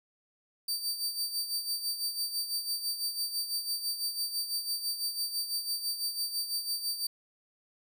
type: tone with tremolo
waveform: sawtooth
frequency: 4635 Hz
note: D8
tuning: 24 cents flat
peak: -26 dBFS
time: 0.68-7.07 s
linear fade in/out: 5 ms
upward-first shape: sine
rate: 6 Hz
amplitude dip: 65%
effects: none